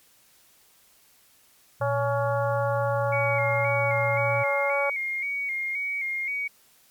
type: tone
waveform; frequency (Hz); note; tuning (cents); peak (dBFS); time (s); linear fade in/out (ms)
sine; 117.9; A#2; +20; -28; 1.8-4.44; 20
type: harmonic tone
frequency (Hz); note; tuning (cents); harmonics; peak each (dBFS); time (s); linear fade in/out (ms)
281; C#4; +24; 2 / 3 / 4 / 5 / 6; -25 / -30 / -32 / -33 / -44; 1.81-4.9; 5
type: tone with vibrato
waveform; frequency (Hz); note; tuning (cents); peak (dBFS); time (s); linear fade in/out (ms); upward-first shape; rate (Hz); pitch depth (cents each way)
sine; 2189; C#7; -22; -26; 3.12-6.48; 10; square; 1.9; 48
effects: white hiss -59 dBFS RMS until 6.9 s + MP3 96 kbps